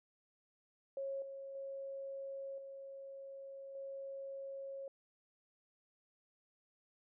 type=tone with level steps; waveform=sine; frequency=546 Hz; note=C#5; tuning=26 cents flat; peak=-38 / -45 / -42 / -47 / -43 dBFS; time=0.97-4.88 s; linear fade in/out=2 ms; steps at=1.22 / 1.55 / 2.58 / 3.75 s; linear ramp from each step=2 ms; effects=none